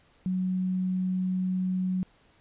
sine tone, 185 Hz, F#3, in tune, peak -25 dBFS, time 0.26-2.03 s, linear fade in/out 0 ms, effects pink hiss -62 dBFS RMS until 2.4 s + resampled to 8000 Hz

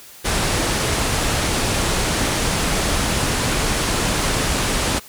pink low-pass noise, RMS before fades -20 dBFS, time 0.24-5 s, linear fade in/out 20 ms, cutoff 11000 Hz, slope 48 dB/octave, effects white hiss -42 dBFS RMS until 5.08 s

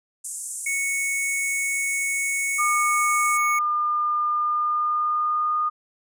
pink band-pass noise, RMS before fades -33 dBFS, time 0.24-3.38 s, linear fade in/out 10 ms, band 7200 to 10000 Hz, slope 48 dB/octave
square tone, 2214 Hz, C#7, 3 cents flat, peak -24 dBFS, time 0.66-3.59 s, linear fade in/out 5 ms
sine tone with pitch glide, 1207 to 1225.3 Hz, D6 to D#6, +47 to -27 cents, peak -20 dBFS, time 2.58-5.7 s, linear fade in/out 20 ms, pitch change +26 cents, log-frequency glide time 4.32-5.57 s
effects none

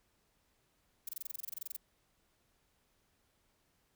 violet noise bursts, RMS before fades -40 dBFS, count 16, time 1.07-1.765 s, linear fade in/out 5 ms, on 20 ms, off 25 ms, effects pink hiss -75 dBFS RMS until 3.95 s

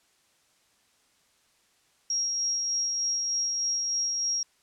sine tone with tremolo, 5610 Hz, F8, 7 cents sharp, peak -24 dBFS, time 2.1-4.43 s, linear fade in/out 2 ms, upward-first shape sine, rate 3.3 Hz, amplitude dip 25%, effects white hiss -66 dBFS RMS until 4.62 s + low-pass 9000 Hz 12 dB/octave

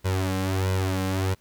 sawtooth tone with flanger, 94.6 Hz, F#2, 39 cents sharp, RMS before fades -25 dBFS, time 0.04-1.35 s, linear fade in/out 20 ms, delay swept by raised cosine 2 to 3.8 ms, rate 1.5 Hz, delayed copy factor +0.95, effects pink hiss -62 dBFS RMS until 1.4 s

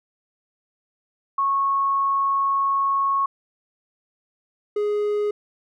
sine / triangle tone pair in turn, 1100 / 416.1 Hz, C#6 / G#4, -14 / +3 cents, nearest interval octave + perfect fourth, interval 1683 cents, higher first, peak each -18 dBFS, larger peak neither, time 1.38-3.26 / 4.76-5.31 s, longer first, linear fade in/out 5 ms, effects none

